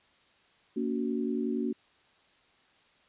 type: chord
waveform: sine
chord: F# major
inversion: first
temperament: equal with one note detuned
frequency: 233.1 / 283.8 / 370 Hz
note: A#3 / C#4 / F#4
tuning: 0 / +41 / 0 cents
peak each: -31 / -33 / -34 dBFS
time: 0.76-1.73 s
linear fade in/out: 10 ms
effects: white hiss -64 dBFS RMS until 3.08 s + resampled to 8000 Hz